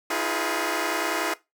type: chord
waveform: 10% pulse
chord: F half-diminished seventh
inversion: third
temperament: equal with one note detuned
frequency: 318.8 / 349.2 / 415.3 / 493.9 Hz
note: Eb4 / F4 / Ab4 / Cb5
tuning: +42 / 0 / 0 / 0 cents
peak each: -21 / -21 / -22 / -25 dBFS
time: 0.1-1.34 s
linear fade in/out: 5 ms
effects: noise-tail reverb RT60 0.2 s tail -18 dB re dry

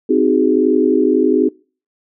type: chord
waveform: sine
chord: Ab dominant seventh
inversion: first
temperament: just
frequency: 259.6 / 311.5 / 373.8 / 415.3 Hz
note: C4 / Eb4 / Gb4 / Ab4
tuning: -13 / +2 / +18 / 0 cents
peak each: -16 dBFS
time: 0.09-1.49 s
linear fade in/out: 10 ms
effects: noise-tail reverb RT60 0.4 s tail -26 dB re dry

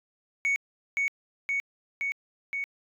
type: tone with echo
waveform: sine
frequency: 2226 Hz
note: C#7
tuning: 7 cents sharp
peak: -20 dBFS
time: 0.45-0.56 s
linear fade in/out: 0 ms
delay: 520 ms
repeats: 4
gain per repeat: -2 dB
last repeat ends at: 2.64 s
effects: tanh soft clip ceiling -22 dBFS

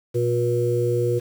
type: harmonic tone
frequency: 120 Hz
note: B2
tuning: 49 cents flat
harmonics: 1 / 3 / 4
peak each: -23 / -23 / -23 dBFS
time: 0.14-1.2 s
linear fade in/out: 20 ms
effects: 7-bit

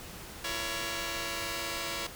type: chord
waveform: 5% pulse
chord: A# diminished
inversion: second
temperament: just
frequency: 335.6 / 466.2 / 559.4 Hz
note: E4 / A#4 / C#5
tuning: +31 / 0 / +16 cents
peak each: -26 / -30 / -25 dBFS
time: 0.44-2.07 s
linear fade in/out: 5 ms
effects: pink hiss -45 dBFS RMS until 2.15 s

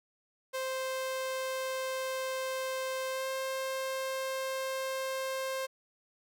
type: tone with pitch glide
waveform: sawtooth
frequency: 523.3 to 528.8 Hz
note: C5 to C5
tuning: 0 to +18 cents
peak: -29 dBFS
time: 0.53-5.67 s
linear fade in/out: 20 ms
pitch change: +18 cents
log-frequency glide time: 3.09-3.28 s
effects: none

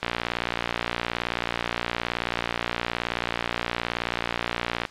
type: click train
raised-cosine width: 0.3 ms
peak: -8 dBFS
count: 285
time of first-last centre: 0.03-4.852 s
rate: 58.9 Hz
effects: white hiss -46 dBFS RMS until 4.9 s + low-pass 4000 Hz 12 dB/octave

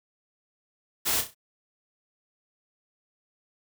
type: noise with echo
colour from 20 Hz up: white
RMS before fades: -26 dBFS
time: 1.05-1.22 s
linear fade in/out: 20 ms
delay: 32 ms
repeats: 4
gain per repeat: -8 dB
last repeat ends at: 1.348 s
effects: none

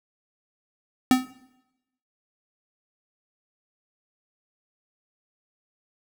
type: tone with exponential decay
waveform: square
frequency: 256 Hz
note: C4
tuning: 38 cents flat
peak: -12 dBFS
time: 1.11-1.31 s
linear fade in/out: 1 ms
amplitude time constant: 42 ms
effects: noise-tail reverb RT60 0.9 s tail -18 dB re dry

